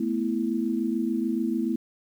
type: chord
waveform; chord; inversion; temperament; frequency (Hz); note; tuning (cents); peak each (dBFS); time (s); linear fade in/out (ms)
sine; A suspended second; none; equal; 220 / 246.9 / 329.6; A3 / B3 / E4; 0 / 0 / 0; -28; 0-1.76; 5
effects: 9-bit